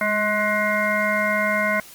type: harmonic tone with a mistuned harmonic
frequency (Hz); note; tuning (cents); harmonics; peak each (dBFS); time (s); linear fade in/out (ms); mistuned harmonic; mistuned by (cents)
211.6; G#3; +33; 1 / 3 / 5 / 7 / 9 / 10; -28 / -24 / -27 / -25 / -29 / -24; 0.01-1.8; 2; 1; -35
effects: white hiss -44 dBFS RMS until 1.94 s + Opus 48 kbps